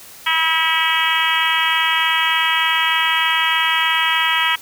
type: harmonic tone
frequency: 323.3 Hz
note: E4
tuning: 34 cents flat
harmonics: 3 / 4 / 5 / 6 / 7 / 8 / 9 / 10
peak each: -22 / -23 / -25 / -21 / -23 / -25 / -23 / -22 dBFS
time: 0.26-4.56 s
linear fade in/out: 10 ms
effects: white hiss -40 dBFS RMS until 4.61 s